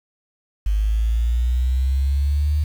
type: linear sweep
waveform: sine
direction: up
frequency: 50.3 to 75.9 Hz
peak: -16 dBFS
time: 0.66-2.64 s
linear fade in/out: 5 ms
effects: 7-bit